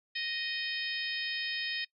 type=harmonic tone with a mistuned harmonic; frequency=622.3 Hz; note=D#5; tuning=in tune; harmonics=3 / 4 / 5 / 6 / 7 / 8; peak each=-38 / -39 / -40 / -40 / -43 / -40 dBFS; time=0.15-1.85 s; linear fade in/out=10 ms; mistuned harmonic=8; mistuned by=+36 cents; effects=noise-tail reverb RT60 0.1 s tail -22 dB re dry